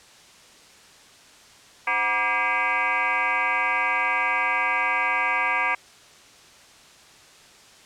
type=tone with frequency modulation; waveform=sine; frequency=1619 Hz; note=G#6; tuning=45 cents flat; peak=-20 dBFS; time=1.87-5.75 s; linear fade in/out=5 ms; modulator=220 Hz; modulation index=3.8; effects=white hiss -50 dBFS RMS until 7.85 s + low-pass 7000 Hz 12 dB/octave